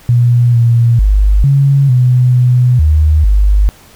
sine tone with pitch steps, 120.7 / 117.6 / 50.6 / 138.9 / 125.3 / 124.4 / 76.7 / 50.5 Hz, B2 / A#2 / G#1 / C#3 / B2 / B2 / D#2 / G#1, -39 / +16 / -44 / +4 / +25 / +13 / -24 / -48 cents, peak -5 dBFS, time 0.09-3.69 s, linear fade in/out 0 ms, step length 450 ms, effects pink hiss -41 dBFS RMS until 3.95 s

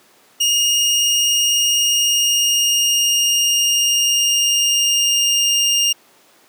25% pulse tone with pitch glide, 2846 to 2817 Hz, F7 to F7, +32 to +14 cents, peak -10 dBFS, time 0.4-5.93 s, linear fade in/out 10 ms, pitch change -18 cents, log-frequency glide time 1.79-5.57 s, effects pink hiss -51 dBFS RMS until 6.48 s + high-pass 300 Hz 12 dB/octave

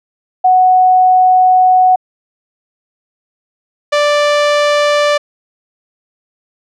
sine / sawtooth tone pair in turn, 740 / 587.3 Hz, F#5 / D5, 0 / 0 cents, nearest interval major third, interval 400 cents, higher first, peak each -5 / -5 dBFS, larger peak neither, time 0.44-1.96 / 3.92-5.18 s, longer first, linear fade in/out 10 ms, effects low-pass 5000 Hz 12 dB/octave

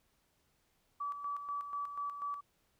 sine tone with tremolo, 1150 Hz, D6, 37 cents flat, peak -35 dBFS, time 1-2.41 s, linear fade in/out 10 ms, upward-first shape square, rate 4.1 Hz, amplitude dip 55%, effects pink hiss -75 dBFS RMS until 2.79 s

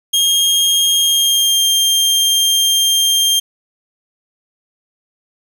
sawtooth tone with pitch glide, 3237 to 3191 Hz, G#7 to G7, -45 to +30 cents, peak -8 dBFS, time 0.13-3.4 s, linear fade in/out 10 ms, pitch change -25 cents, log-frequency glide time 0.96-1.65 s, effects 7-bit

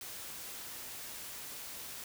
white noise, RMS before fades -45 dBFS, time 0.01-2.04 s, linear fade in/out 2 ms, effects none

